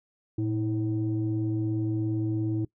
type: tone pair together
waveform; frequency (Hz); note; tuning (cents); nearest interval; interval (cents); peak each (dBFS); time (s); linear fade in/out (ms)
sine; 113.2 / 322.4; A2 / E4; +50 / -38; octave + tritone; 1812; -27; 0.38-2.65; 5
effects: noise-tail reverb RT60 0.1 s tail -21 dB re dry + tanh soft clip ceiling -19 dBFS